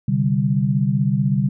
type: chord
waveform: sine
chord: C suspended second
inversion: none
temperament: equal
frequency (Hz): 130.81 / 146.83 / 196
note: C3 / D3 / G3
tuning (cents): 0 / 0 / 0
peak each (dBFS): -20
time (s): 0.08-1.49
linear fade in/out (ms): 5
effects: none